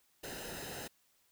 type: noise with comb filter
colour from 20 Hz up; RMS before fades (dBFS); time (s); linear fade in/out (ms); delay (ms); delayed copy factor
pink; -44; 0.23-0.88; 10; 0.88; -0.65
effects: white hiss -72 dBFS RMS until 1.31 s